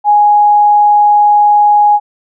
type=tone; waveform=sine; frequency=830.6 Hz; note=G#5; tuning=in tune; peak=-4 dBFS; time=0.04-2 s; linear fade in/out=50 ms; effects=none